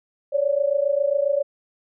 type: tone pair together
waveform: sine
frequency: 552.6 / 580 Hz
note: C#5 / D5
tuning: -6 / -22 cents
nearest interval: minor second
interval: 84 cents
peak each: -21 dBFS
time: 0.32-1.43 s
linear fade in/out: 20 ms
effects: none